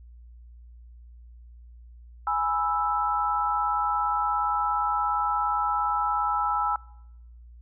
sine chord, E major, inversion first, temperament equal, 830.6 / 987.8 / 1318.5 Hz, G#5 / B5 / E6, 0 / 0 / 0 cents, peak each -27 / -30 / -26 dBFS, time 2.27-6.76 s, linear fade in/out 2 ms, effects noise-tail reverb RT60 0.9 s tail -24 dB re dry + added 59 Hz sine -45 dBFS peak until 7.61 s

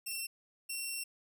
10% pulse tone pair in turn, 2704 / 2721 Hz, E7 / F7, +43 / -46 cents, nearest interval unison, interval 11 cents, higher second, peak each -28 dBFS, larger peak neither, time 0.06-0.27 / 0.69-1.04 s, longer second, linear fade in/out 10 ms, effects none

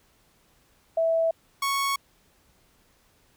sine / sawtooth tone pair in turn, 656 / 1107.1 Hz, E5 / C#6, -9 / -3 cents, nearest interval major sixth, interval 906 cents, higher second, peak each -20 dBFS, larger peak neither, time 0.97-1.31 / 1.62-1.96 s, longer neither, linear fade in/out 5 ms, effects pink hiss -63 dBFS RMS until 3.36 s

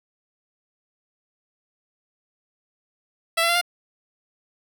10% pulse tone with pitch steps, 663 / 676.1 / 689.6 / 703.2 Hz, E5 / E5 / F5 / F5, +10 / +44 / -22 / +12 cents, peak -10 dBFS, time 3.37-3.614 s, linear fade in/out 10 ms, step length 61 ms, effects none

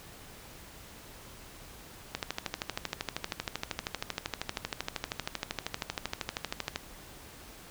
click train, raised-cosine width 0.2 ms, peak -14 dBFS, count 60, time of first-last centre 2.15-6.759 s, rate 12.8 Hz, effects pink hiss -50 dBFS RMS until 7.7 s

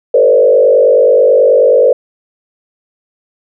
sine tone with frequency modulation, 514 Hz, C5, 31 cents flat, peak -4 dBFS, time 0.14-1.93 s, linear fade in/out 5 ms, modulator 49.3 Hz, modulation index 1.4, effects none

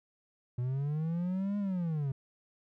triangle linear two-way sweep, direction up then down, 120 to 206.8 to 131.3 Hz, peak -28 dBFS, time 0.58-2.12 s, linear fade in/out 5 ms, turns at 1.58 s, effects none

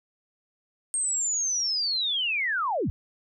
sine linear sweep, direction down, 8560 to 56.3 Hz, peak -24 dBFS, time 0.94-2.9 s, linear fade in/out 0 ms, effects none

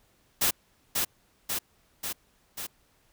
white noise with echo, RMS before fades -24 dBFS, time 0.41-0.51 s, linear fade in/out 10 ms, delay 540 ms, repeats 4, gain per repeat -3 dB, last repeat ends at 2.67 s, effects pink hiss -66 dBFS RMS until 3.12 s

